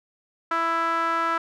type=tone with band-pass filter; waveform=sawtooth; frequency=331.4 Hz; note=E4; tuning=9 cents sharp; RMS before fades=-24 dBFS; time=0.51-1.38 s; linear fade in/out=5 ms; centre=1300 Hz; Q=3.9; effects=none